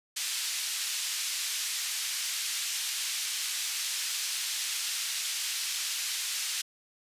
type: band-pass noise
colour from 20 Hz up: white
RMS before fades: -33 dBFS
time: 0.16-6.62 s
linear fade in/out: 10 ms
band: 2400 to 7300 Hz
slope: 12 dB/octave
effects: resampled to 32000 Hz